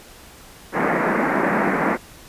pink band-pass noise, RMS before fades -20 dBFS, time 0.72-1.98 s, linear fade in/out 50 ms, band 170 to 2100 Hz, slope 48 dB/octave, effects pink hiss -44 dBFS RMS until 2.28 s + resampled to 32000 Hz

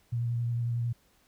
sine tone with vibrato, 118.5 Hz, A#2, 29 cents sharp, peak -27 dBFS, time 0.12-0.93 s, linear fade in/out 10 ms, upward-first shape triangle, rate 11 Hz, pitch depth 22 cents each way, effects pink hiss -66 dBFS RMS until 1.27 s

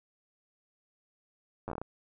slowing click train, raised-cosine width 1 ms, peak -23 dBFS, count 8, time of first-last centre 1.68-1.816 s, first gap 9 ms, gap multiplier 1.25, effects none

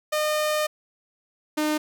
sawtooth tone pair in turn, 609 / 304.5 Hz, D#5 / D#4, -37 / -37 cents, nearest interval octave, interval 1200 cents, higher first, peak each -18 dBFS, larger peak neither, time 0.12-0.67 / 1.57-1.78 s, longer first, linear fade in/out 10 ms, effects none

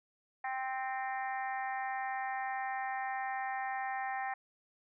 harmonic tone, 261.6 Hz, C4, in tune, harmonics 3 / 4 / 5 / 6 / 7 / 8 / 9, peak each -36 / -45 / -49 / -51 / -41 / -49 / -53 dBFS, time 0.44-4.34 s, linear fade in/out 5 ms, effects none

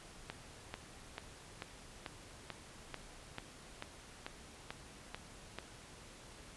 click train, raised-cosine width 0.3 ms, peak -25 dBFS, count 13, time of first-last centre 0.3-5.586 s, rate 2.27 Hz, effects pink hiss -55 dBFS RMS until 6.56 s + resampled to 24000 Hz

